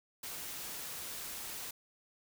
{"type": "noise", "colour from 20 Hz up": "white", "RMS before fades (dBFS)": -43, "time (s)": [0.23, 1.71], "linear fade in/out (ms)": 5, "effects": []}